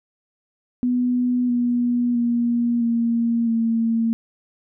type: tone with pitch steps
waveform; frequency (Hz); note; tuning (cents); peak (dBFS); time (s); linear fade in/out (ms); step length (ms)
sine; 247.2 / 242.3 / 237.4 / 232.7 / 228; B3 / B3 / A#3 / A#3 / A#3; +2 / -33 / +32 / -3 / -38; -17; 0.83-4.13; 0; 660
effects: none